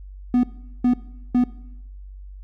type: tone bursts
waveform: triangle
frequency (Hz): 246.9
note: B3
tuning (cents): 0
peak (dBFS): -12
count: 3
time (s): 0.34-1.439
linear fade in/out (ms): 2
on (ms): 93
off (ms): 410
effects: noise-tail reverb RT60 0.9 s tail -19 dB re dry + added 48 Hz sine -36 dBFS peak until 2.43 s